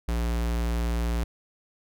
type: tone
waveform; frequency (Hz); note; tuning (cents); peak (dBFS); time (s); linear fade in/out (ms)
square; 58.2; A#1; -2; -25; 0.08-1.24; 5
effects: none